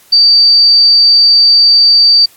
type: tone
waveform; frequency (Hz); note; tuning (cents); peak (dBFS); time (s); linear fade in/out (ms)
sine; 4629; D8; -26; -3; 0.12-2.26; 10
effects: white hiss -44 dBFS RMS until 2.36 s + AAC 64 kbps